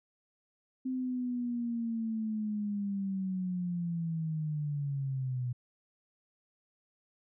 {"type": "linear sweep", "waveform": "sine", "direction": "down", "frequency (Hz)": [260, 122.1], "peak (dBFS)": -31, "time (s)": [0.85, 5.53], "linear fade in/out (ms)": 10, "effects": []}